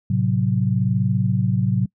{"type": "chord", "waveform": "sine", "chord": "F# diminished", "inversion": "first", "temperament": "equal", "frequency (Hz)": [110, 130.81, 185], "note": ["A2", "C3", "F#3"], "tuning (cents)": [0, 0, 0], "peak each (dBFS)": -21, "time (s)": [0.1, 1.86], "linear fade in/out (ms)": 5, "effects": ["noise-tail reverb RT60 0.1 s tail -25 dB re dry"]}